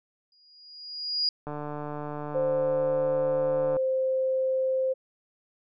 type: tone with exponential growth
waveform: sine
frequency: 4874 Hz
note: D#8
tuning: 37 cents flat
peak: -21 dBFS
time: 0.32-1.29 s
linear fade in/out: 2 ms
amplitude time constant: 210 ms
type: click train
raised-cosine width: 1 ms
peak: -22 dBFS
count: 341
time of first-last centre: 1.47-3.767 s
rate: 148 Hz
type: tone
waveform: sine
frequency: 523.3 Hz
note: C5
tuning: in tune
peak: -23 dBFS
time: 2.34-4.94 s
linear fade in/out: 20 ms
effects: none